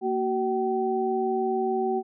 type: tone cluster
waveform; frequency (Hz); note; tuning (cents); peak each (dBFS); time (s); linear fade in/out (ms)
sine; 231.7 / 376.9 / 766; A#3 / F#4 / G5; -10 / +32 / -40; -31 / -25 / -28; 0.01-2.03; 50
effects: none